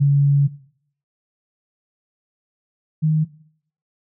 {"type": "tone pair in turn", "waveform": "sine", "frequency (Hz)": [141.5, 155.73], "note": ["C#3", "D#3"], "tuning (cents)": [36, 2], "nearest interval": "major second", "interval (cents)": 166, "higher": "second", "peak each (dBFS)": [-11, -14], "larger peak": "first", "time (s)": [[0, 0.48], [3.02, 3.25]], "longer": "first", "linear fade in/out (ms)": 20, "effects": ["noise-tail reverb RT60 0.6 s tail -18 dB re dry"]}